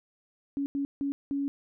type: tone bursts at uneven times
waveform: sine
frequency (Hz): 280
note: C#4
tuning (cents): +18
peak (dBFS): -27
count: 4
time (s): 0.57-0.66 / 0.75-0.85 / 1.01-1.12 / 1.31-1.48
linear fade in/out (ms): 0
effects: none